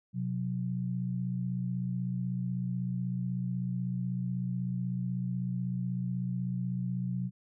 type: tone pair together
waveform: sine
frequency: 126.66 / 182.8 Hz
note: B2 / F#3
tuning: +44 / -21 cents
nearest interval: tritone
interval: 635 cents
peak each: -33 / -33 dBFS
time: 0.13-7.31 s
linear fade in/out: 50 ms
effects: none